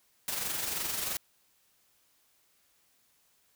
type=noise with amplitude modulation; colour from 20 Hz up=white; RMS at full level=-32 dBFS; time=0.28-1.17 s; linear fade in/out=2 ms; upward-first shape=sine; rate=23 Hz; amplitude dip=45%; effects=white hiss -69 dBFS RMS until 3.55 s